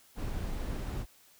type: noise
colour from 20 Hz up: brown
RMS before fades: -35 dBFS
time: 0.15-1.06 s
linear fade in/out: 50 ms
effects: white hiss -61 dBFS RMS until 1.39 s